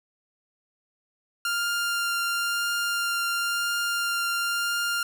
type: tone with vibrato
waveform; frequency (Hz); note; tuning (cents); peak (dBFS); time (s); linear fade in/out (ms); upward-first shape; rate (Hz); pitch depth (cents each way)
sawtooth; 1396.9; F6; 0; -21; 1.45-5.03; 2; triangle; 0.97; 9
effects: none